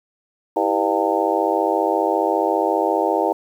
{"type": "harmonic tone with a mistuned harmonic", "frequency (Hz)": 100, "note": "G2", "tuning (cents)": 35, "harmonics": [3, 4, 5, 6, 7, 8, 9], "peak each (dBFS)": [-24, -24, -24, -24, -24, -24, -24], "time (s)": [0.56, 3.33], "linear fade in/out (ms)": 5, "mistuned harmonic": 3, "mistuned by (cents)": 140, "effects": ["8-bit"]}